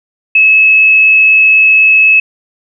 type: tone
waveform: sine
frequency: 2588 Hz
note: E7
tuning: 32 cents flat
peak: -3 dBFS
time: 0.35-2.2 s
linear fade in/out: 5 ms
effects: none